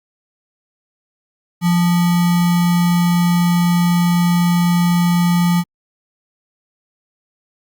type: tone with sample-and-hold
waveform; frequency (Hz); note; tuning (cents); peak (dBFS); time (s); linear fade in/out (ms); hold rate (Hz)
sine; 174; F3; -6; -11; 1.61-5.64; 50; 1050
effects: Opus 48 kbps